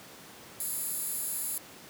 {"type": "tone with high-pass filter", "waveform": "15% pulse", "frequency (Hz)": 438.1, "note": "A4", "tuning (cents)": -7, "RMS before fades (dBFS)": -34, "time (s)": [0.6, 1.58], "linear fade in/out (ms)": 2, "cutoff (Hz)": 11000, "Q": 2.1, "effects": ["pink hiss -49 dBFS RMS until 1.89 s", "high-pass 150 Hz 12 dB/octave"]}